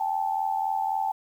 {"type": "tone pair together", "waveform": "sine", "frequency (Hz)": [786, 869.8], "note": ["G5", "A5"], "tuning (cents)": [4, -20], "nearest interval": "major second", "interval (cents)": 176, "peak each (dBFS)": -27, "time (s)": [0, 1.12], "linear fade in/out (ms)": 5, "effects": ["9-bit"]}